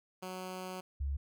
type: tone pair in turn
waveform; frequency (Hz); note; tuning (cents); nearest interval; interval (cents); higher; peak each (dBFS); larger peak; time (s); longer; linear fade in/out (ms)
10% pulse / sine; 185 / 69.6; F#3 / C#2; 0 / +8; octave + perfect fourth; 1692; first; -32 / -32; neither; 0.22-0.81 / 1-1.17; first; 10
effects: none